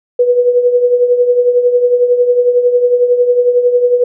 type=tone with tremolo; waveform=sine; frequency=490 Hz; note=B4; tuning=14 cents flat; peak=-4 dBFS; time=0.19-4.04 s; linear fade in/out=5 ms; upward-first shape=triangle; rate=11 Hz; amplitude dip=70%; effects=none